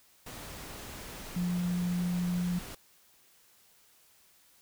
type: tone in noise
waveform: sine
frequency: 177.1 Hz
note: F3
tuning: 24 cents sharp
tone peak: -28 dBFS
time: 1.36-2.59 s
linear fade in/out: 5 ms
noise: pink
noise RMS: -44 dBFS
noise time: 0.26-2.75 s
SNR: +13 dB
effects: white hiss -63 dBFS RMS until 4.61 s